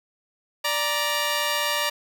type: tone pair together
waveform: 10% pulse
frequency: 587.6 / 939 Hz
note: D5 / A#5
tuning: +1 / +12 cents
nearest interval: minor sixth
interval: 811 cents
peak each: -17 dBFS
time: 0.64-1.9 s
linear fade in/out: 10 ms
effects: none